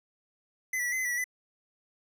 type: tone with pitch steps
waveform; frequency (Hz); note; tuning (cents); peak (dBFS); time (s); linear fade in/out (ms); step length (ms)
square; 2031 / 1953 / 1942 / 2048 / 2035 / 1952 / 1933 / 2004; B6 / B6 / B6 / C7 / C7 / B6 / B6 / B6; +48 / -20 / -30 / -38 / -49 / -21 / -38 / +25; -29; 0.73-1.242; 5; 64
effects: none